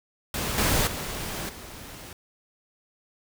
pink noise with level steps, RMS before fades -29 / -23 / -33 / -42 dBFS, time 0.34-2.13 s, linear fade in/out 2 ms, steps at 0.58 / 0.87 / 1.49 s, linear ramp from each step 2 ms, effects none

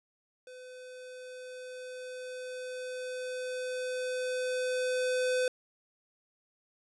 square tone with level ramp, 506 Hz, B4, 42 cents sharp, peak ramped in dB -47 to -27 dBFS, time 0.47-5.48 s, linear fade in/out 2 ms, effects resampled to 24000 Hz

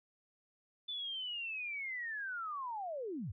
sine linear sweep, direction down, 3520 to 73.42 Hz, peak -38 dBFS, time 0.88-3.32 s, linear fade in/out 10 ms, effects none

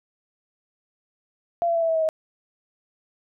sine tone with pitch steps, 685 / 676 / 667 / 658.2 / 649.5 / 641 / 632.5 Hz, F5 / E5 / E5 / E5 / E5 / E5 / D#5, -34 / +43 / +20 / -3 / -26 / -49 / +28 cents, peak -19 dBFS, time 1.62-2.089 s, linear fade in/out 0 ms, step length 67 ms, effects none

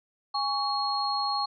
sine tone cluster, 823 / 1120 / 4283 Hz, G#5 / C#6 / C8, -16 / +18 / +40 cents, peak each -30 dBFS, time 0.34-1.46 s, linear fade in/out 10 ms, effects none

